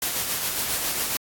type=noise with tremolo; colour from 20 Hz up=white; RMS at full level=-25 dBFS; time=0.02-1.17 s; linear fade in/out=2 ms; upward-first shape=sine; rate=7.3 Hz; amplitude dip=35%; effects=AAC 64 kbps